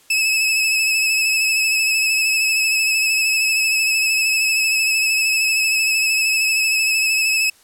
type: tone with vibrato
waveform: sawtooth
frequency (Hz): 2592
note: E7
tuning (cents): -30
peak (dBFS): -12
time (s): 0.1-7.5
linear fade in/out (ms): 5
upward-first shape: sine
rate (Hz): 13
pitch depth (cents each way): 30
effects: white hiss -52 dBFS RMS until 7.63 s + low-pass 12000 Hz 12 dB/octave